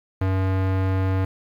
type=tone; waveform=square; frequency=94.8 Hz; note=F#2; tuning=43 cents sharp; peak=-20 dBFS; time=0.21-1.25 s; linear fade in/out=5 ms; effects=low-pass 2000 Hz 12 dB/octave + 8-bit